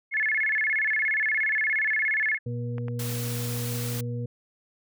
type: tone with vibrato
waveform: sine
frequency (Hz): 1936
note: B6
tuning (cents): -35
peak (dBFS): -22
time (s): 0.11-2.39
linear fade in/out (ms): 50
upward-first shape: square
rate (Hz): 17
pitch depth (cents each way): 190
type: harmonic tone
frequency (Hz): 120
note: B2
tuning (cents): -49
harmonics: 1 / 2 / 4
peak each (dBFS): -29 / -37 / -38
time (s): 2.46-4.26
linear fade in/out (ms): 5
type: clicks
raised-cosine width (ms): 0.5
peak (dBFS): -25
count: 2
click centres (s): 2.782 / 2.883
type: high-pass noise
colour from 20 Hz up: white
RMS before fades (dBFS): -36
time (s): 2.99-4.01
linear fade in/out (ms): 5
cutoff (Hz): 130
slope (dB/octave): 48
effects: none